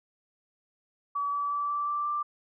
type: tone with pitch steps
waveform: sine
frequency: 1143 / 1150.3 / 1157.6 / 1165 / 1172.4 / 1179.9 Hz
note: D6 / D6 / D6 / D6 / D6 / D6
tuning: -47 / -36 / -25 / -14 / -3 / +8 cents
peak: -27 dBFS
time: 1.15-2.23 s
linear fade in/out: 10 ms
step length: 180 ms
effects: none